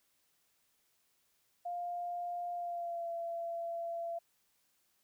sine tone with pitch glide, 702 to 677.3 Hz, F5 to E5, +9 to +47 cents, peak -36 dBFS, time 1.65-4.19 s, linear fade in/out 10 ms, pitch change -62 cents, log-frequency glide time 2.53-3.1 s, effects white hiss -75 dBFS RMS until 5.03 s

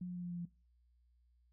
sine tone with pitch steps, 180 / 178.55 / 177.11 / 175.69 / 174.27 / 172.87 Hz, F#3 / F3 / F3 / F3 / F3 / F3, -47 / +39 / +25 / +11 / -3 / -17 cents, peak -39 dBFS, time 0.01-0.454 s, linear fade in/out 5 ms, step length 74 ms, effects noise-tail reverb RT60 0.3 s tail -20 dB re dry + added 60 Hz sine -68 dBFS peak until 1.52 s

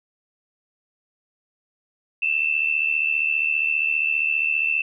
sine tone pair together, 2621 / 2696 Hz, E7 / E7, -11 / +38 cents, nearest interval unison, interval 49 cents, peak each -22 dBFS, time 2.22-4.82 s, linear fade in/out 5 ms, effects none

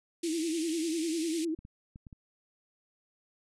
sine tone with vibrato, 325.6 Hz, E4, 21 cents flat, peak -29 dBFS, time 0.23-1.55 s, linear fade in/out 10 ms, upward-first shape sine, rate 10 Hz, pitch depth 88 cents each way
white band-pass noise, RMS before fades -42 dBFS, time 0.23-1.45 s, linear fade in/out 5 ms, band 2100 to 10000 Hz, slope 48 dB/octave
clicks, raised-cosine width 5 ms, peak -35 dBFS, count 5, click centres 1.59 / 1.651 / 1.959 / 2.068 / 2.128 s
effects none

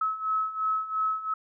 sine beating tone pair, 1289 / 1291.9 Hz, E6 / E6, -39 / -35 cents, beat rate 2.9 Hz, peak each -31 / -27 dBFS, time 0.01-1.34 s, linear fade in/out 5 ms, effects none

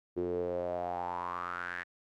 sawtooth tone with band-pass filter sweep, 88.3 Hz, F2, 20 cents sharp, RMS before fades -36 dBFS, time 0.16-1.84 s, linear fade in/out 20 ms, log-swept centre 360 to 1800 Hz, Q 6.8, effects none

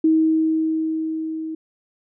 sine tone with level ramp, 318.2 Hz, D#4, 39 cents sharp, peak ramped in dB -12 to -26 dBFS, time 0.04-1.55 s, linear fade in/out 5 ms, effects none

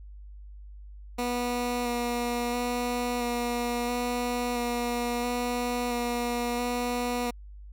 15% pulse tone with vibrato, 242.1 Hz, B3, 34 cents flat, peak -21 dBFS, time 1.18-7.31 s, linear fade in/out 10 ms, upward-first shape square, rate 0.74 Hz, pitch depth 12 cents each way, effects added 50 Hz sine -42 dBFS peak until 7.72 s

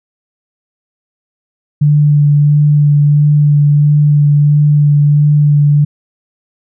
sine tone with vibrato, 147 Hz, D3, 2 cents sharp, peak -5 dBFS, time 1.81-5.85 s, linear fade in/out 10 ms, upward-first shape sine, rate 1.5 Hz, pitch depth 14 cents each way, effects none

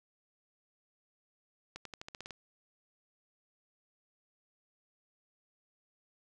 accelerating click train, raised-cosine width 0.2 ms, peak -26 dBFS, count 9, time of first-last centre 1.76-2.307 s, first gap 93 ms, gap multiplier 0.91, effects none

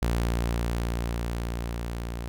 sawtooth tone with level ramp, 58.3 Hz, A#1, 1 cent sharp, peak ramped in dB -19 to -28 dBFS, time 0.02-2.28 s, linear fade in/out 0 ms, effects none

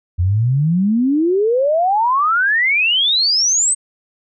sine exponential sweep, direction up, 84.1 to 8440 Hz, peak -12 dBFS, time 0.18-3.75 s, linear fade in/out 20 ms, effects none

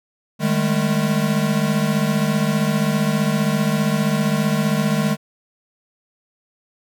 square tone cluster, 153.6 / 201.7 / 216.9 Hz, D#3 / G3 / A3, -22 / +50 / -25 cents, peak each -22 dBFS, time 0.39-5.17 s, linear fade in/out 50 ms, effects none

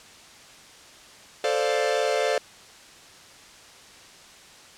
45% pulse chord, D minor seventh, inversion second, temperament equal, 440 / 523.3 / 587.3 / 698.5 Hz, A4 / C5 / D5 / F5, 0 / 0 / 0 / 0 cents, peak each -27 / -27 / -27 / -29 dBFS, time 1.44-2.38 s, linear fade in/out 2 ms, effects white hiss -48 dBFS RMS until 4.77 s + low-pass 7000 Hz 12 dB/octave

